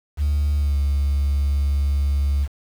sine tone with pitch glide, 73 to 70.47 Hz, D2 to C#2, -10 to +29 cents, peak -15 dBFS, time 0.17-2.48 s, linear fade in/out 50 ms, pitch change -61 cents, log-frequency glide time 0.57-0.76 s, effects tanh soft clip ceiling -15 dBFS + 7-bit

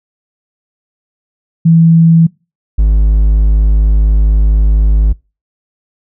sine / triangle tone pair in turn, 164.81 / 52.11 Hz, E3 / G#1, 0 / +7 cents, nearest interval octave + minor sixth, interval 1993 cents, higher first, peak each -3 dBFS, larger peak neither, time 1.65-2.27 / 2.78-5.13 s, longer second, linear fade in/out 10 ms, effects noise-tail reverb RT60 0.3 s tail -25 dB re dry

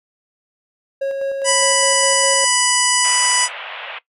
triangle tone with tremolo, 547 Hz, C#5, 23 cents flat, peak -15 dBFS, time 1.01-2.45 s, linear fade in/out 10 ms, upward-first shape square, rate 4.9 Hz, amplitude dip 30%
harmonic tone, 987.8 Hz, B5, in tune, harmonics 1 / 2 / 3 / 5 / 6 / 7 / 8 / 9 / 10, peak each -22 / -22 / -22 / -22 / -22 / -22 / -22 / -22 / -22 dBFS, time 1.44-3.49 s, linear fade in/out 50 ms
white band-pass noise, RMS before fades -31 dBFS, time 3.04-3.99 s, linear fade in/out 10 ms, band 520 to 3200 Hz, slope 48 dB/octave
effects noise-tail reverb RT60 0.1 s tail -18 dB re dry

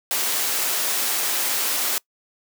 white high-pass noise, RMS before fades -23 dBFS, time 0.11-1.98 s, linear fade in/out 0 ms, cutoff 330 Hz, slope 12 dB/octave, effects noise-tail reverb RT60 0.1 s tail -24 dB re dry

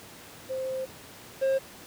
sine / triangle tone pair in turn, 523.3 / 535.2 Hz, C5 / C5, 0 / +39 cents, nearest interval unison, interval 39 cents, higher second, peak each -29 / -20 dBFS, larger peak second, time 0.49-0.86 / 1.41-1.59 s, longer first, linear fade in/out 20 ms, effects pink hiss -47 dBFS RMS until 1.86 s + high-pass 100 Hz 12 dB/octave

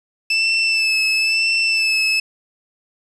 30% pulse tone with vibrato, 2637 Hz, E7, in tune, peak -12 dBFS, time 0.3-2.2 s, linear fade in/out 5 ms, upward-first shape sine, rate 1 Hz, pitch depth 28 cents each way, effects resampled to 22050 Hz + 7-bit

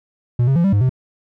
triangle tone with pitch steps, 121 / 135 / 170.5 / 195.8 / 102 / 128.8 Hz, B2 / C#3 / F3 / G3 / G#2 / C3, -35 / -45 / -41 / -2 / -31 / -27 cents, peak -10 dBFS, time 0.39-0.894 s, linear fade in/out 5 ms, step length 84 ms, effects none

